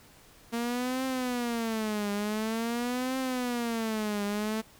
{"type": "tone with vibrato", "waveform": "sawtooth", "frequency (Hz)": 231, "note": "A#3", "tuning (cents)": -16, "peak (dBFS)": -25, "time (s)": [0.52, 4.62], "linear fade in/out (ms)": 20, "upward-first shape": "triangle", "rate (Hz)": 0.47, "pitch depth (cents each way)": 230, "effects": ["pink hiss -56 dBFS RMS until 4.79 s"]}